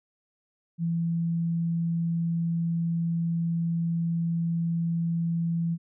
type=tone; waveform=sine; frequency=167.6 Hz; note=E3; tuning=29 cents sharp; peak=-24 dBFS; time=0.78-5.78 s; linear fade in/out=50 ms; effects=none